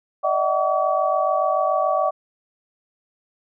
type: tone cluster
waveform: sine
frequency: 595 / 642 / 753 / 1139 Hz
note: D5 / E5 / F#5 / C#6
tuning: +22 / -46 / +30 / +47 cents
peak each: -23 dBFS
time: 0.23-2.11 s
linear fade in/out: 20 ms
effects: none